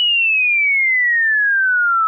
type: exponential sweep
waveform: sine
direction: down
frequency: 2960 to 1298 Hz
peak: -12 dBFS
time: 0-2.07 s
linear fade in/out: 0 ms
effects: none